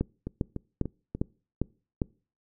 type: two click trains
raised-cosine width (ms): 3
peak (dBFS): -20 / -13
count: 4 / 6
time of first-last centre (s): 0.27-1.15 / 0.01-2.018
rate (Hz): 3.41 / 2.49
effects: noise-tail reverb RT60 0.4 s tail -25 dB re dry